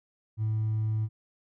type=tone with hard clipping; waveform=triangle; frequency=108.9 Hz; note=A2; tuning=17 cents flat; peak=-25 dBFS; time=0.37-1.09 s; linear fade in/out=50 ms; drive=2 dB; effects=none